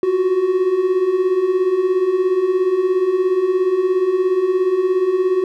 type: beating tone pair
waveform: triangle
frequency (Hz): 356.6 / 373.6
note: F4 / F#4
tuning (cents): +36 / +17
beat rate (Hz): 17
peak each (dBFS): -19 / -13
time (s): 0.03-5.44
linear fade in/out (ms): 2
effects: none